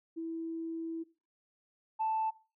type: tone pair in turn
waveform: sine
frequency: 328.1 / 880.5 Hz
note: E4 / A5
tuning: -8 / +1 cents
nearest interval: octave + perfect fourth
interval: 1709 cents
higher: second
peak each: -35 / -28 dBFS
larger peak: second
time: 0.16-1.04 / 1.99-2.31 s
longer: first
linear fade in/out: 20 ms
effects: noise-tail reverb RT60 0.3 s tail -17 dB re dry + tanh soft clip ceiling -25 dBFS